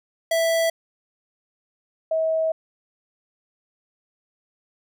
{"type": "tone pair in turn", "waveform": ["square", "sine"], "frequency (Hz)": [659.3, 642], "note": ["E5", "E5"], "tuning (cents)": [0, -46], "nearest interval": "unison", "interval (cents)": 46, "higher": "first", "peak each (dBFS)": -19, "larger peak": "neither", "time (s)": [[0.31, 0.7], [2.11, 2.52]], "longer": "second", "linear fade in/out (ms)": 5, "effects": []}